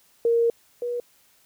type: tone pair in turn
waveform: sine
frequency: 465.8 / 482.9 Hz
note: A#4 / B4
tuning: -1 / -39 cents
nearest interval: minor second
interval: 62 cents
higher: second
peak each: -17 / -25 dBFS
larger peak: first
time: 0.25-0.5 / 0.82-1 s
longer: first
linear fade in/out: 2 ms
effects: white hiss -60 dBFS RMS until 1.45 s